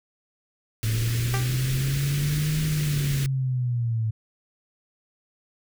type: band-stop noise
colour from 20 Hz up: pink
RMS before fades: -32 dBFS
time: 0.83-3.26 s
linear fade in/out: 0 ms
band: 400 to 1600 Hz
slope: 24 dB/octave
type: linear two-way sweep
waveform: sine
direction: up then down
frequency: 109 to 155.56 to 109 Hz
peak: -22 dBFS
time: 0.83-4.11 s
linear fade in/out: 10 ms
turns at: 2.63 s
type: tone with exponential decay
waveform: 10% pulse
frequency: 392 Hz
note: G4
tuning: in tune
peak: -16 dBFS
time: 1.34-1.54 s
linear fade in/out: 0 ms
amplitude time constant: 42 ms
effects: none